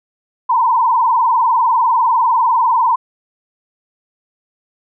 sine tone with vibrato, 965 Hz, B5, 40 cents flat, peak -10 dBFS, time 0.49-2.96 s, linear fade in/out 10 ms, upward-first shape sine, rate 20 Hz, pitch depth 120 cents each way, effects none

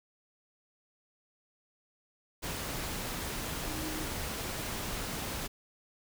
sine tone in noise, 311.1 Hz, D#4, in tune, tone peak -39 dBFS, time 3.66-4.05 s, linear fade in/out 20 ms, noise pink, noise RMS -37 dBFS, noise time 2.42-5.48 s, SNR -5 dB, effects none

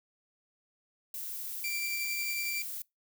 violet noise, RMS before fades -39 dBFS, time 1.14-2.82 s, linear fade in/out 2 ms
sawtooth tone with tremolo, 2349 Hz, D7, in tune, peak -29 dBFS, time 1.64-2.62 s, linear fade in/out 2 ms, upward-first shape sine, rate 11 Hz, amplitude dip 25%
effects noise-tail reverb RT60 0.2 s tail -25 dB re dry

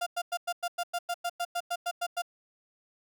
35% pulse tone bursts, 698.5 Hz, F5, in tune, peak -27 dBFS, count 15, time 0.01-2.221 s, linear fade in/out 10 ms, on 55 ms, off 99 ms, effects none

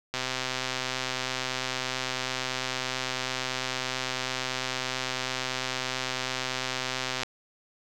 click train, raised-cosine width 0.2 ms, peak -12 dBFS, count 916, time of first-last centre 0.14-7.233 s, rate 129 Hz, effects none

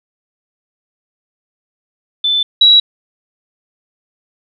sine tone pair in turn, 3520 / 3889 Hz, A7 / B7, 0 / -27 cents, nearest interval major second, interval 173 cents, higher second, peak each -11 / -4 dBFS, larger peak second, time 2.24-2.43 / 2.61-2.8 s, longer neither, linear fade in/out 5 ms, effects none

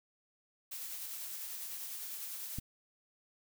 blue noise with tremolo, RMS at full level -42 dBFS, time 0.71-2.6 s, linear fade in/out 10 ms, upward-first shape sine, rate 10 Hz, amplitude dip 25%
click, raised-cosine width 5 ms, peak -27 dBFS, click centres 2.586 s
effects none

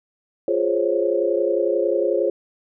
sine chord, Db major seventh, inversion first, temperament equal, 349.2 / 415.3 / 523.3 / 554.4 Hz, F4 / Ab4 / C5 / Db5, 0 / 0 / 0 / 0 cents, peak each -23 dBFS, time 0.48-2.3 s, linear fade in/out 2 ms, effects none

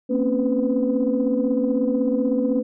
sine tone cluster, 230.5 / 260.1 / 276.2 / 501 Hz, A#3 / C4 / C#4 / B4, -19 / -10 / -6 / +25 cents, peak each -23 dBFS, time 0.09-2.63 s, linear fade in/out 20 ms, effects tanh soft clip ceiling -10 dBFS

